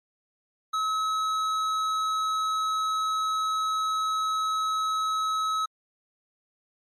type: tone with tanh clipping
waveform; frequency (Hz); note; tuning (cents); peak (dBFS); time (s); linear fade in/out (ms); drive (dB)
sine; 1287; E6; -42; -26; 0.73-5.66; 10; 12
effects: MP3 64 kbps